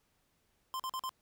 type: tone bursts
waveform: square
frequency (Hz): 1043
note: C6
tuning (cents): -6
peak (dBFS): -36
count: 4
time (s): 0.74-1.093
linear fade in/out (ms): 0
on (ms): 56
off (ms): 43
effects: pink hiss -75 dBFS RMS until 1.21 s